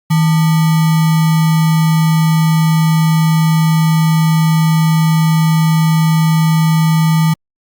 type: tone with sample-and-hold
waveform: sine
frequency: 160 Hz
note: D#3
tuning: 49 cents sharp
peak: -8 dBFS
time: 0.1-7.34 s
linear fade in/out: 10 ms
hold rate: 1050 Hz
effects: Opus 48 kbps